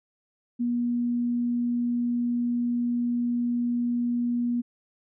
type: tone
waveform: sine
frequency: 240.4 Hz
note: B3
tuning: 46 cents flat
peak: -23 dBFS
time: 0.59-4.62 s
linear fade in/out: 20 ms
effects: none